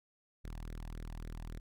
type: tone with flanger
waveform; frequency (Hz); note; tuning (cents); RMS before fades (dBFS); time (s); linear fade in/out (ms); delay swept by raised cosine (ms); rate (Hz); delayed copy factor
sawtooth; 40.12; E1; -46; -44; 0.44-1.6; 10; 0.5 to 1.15; 3.6; +0.65
effects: none